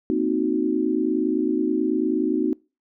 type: chord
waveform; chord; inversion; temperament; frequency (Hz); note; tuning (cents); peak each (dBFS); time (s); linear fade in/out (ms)
sine; C half-diminished seventh; third; equal; 233.1 / 261.6 / 311.1 / 370; Bb3 / C4 / Eb4 / Gb4; 0 / 0 / 0 / 0; -28 / -25 / -23 / -25; 0.1-2.53; 0
effects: noise-tail reverb RT60 0.3 s tail -25 dB re dry